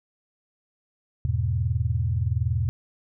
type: chord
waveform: sine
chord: E major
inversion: none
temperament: equal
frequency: 82.41 / 103.83 / 123.47 Hz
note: E2 / G#2 / B2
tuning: 0 / 0 / 0 cents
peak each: -26 dBFS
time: 1.25-2.69 s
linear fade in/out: 0 ms
effects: none